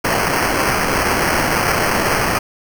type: noise with sample-and-hold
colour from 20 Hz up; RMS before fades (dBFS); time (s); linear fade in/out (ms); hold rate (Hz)
blue; -17; 0.04-2.39; 10; 3675
effects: none

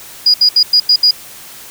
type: tone bursts at uneven times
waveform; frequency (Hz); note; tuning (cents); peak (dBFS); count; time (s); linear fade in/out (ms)
sine; 4896; D#8; -29; -5; 6; 0.26-0.34 / 0.41-0.49 / 0.56-0.63 / 0.73-0.8 / 0.89-0.96 / 1.03-1.11; 5
effects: white hiss -34 dBFS RMS until 1.7 s

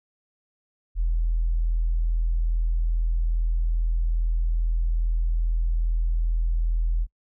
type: tone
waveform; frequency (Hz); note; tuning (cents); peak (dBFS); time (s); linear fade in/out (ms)
sine; 41.2; E1; 0; -19; 0.95-7.07; 50
effects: noise-tail reverb RT60 0.1 s tail -26 dB re dry + tanh soft clip ceiling -15 dBFS

